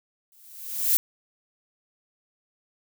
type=noise with exponential growth; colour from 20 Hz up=violet; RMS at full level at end=-18 dBFS; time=0.32-0.97 s; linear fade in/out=0 ms; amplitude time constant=140 ms; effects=none